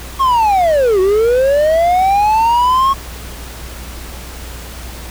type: linear two-way sweep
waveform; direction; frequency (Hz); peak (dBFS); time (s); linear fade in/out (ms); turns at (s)
triangle; down then up; 1100 to 366.2 to 1100; -7; 0.19-2.94; 20; 1
effects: added 60 Hz sine -29 dBFS peak until 5.1 s + pink hiss -32 dBFS RMS until 5.1 s